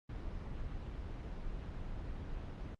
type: noise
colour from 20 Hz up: brown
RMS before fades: -42 dBFS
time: 0.09-2.75 s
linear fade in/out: 5 ms
effects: low-pass 4000 Hz 12 dB/octave + Opus 24 kbps